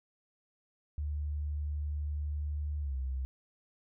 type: tone with pitch glide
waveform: sine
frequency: 74 to 65.55 Hz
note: D2 to C2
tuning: +14 to +4 cents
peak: -32 dBFS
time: 0.98-3.25 s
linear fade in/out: 0 ms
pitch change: -210 cents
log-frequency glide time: 2.81-2.96 s
effects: none